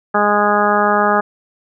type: harmonic tone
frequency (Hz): 206.9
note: G#3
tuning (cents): -6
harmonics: 1 / 2 / 3 / 4 / 5 / 6 / 7 / 8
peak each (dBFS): -21 / -20 / -19 / -17 / -23 / -17 / -23 / -22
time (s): 0.14-1.21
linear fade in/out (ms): 10
effects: none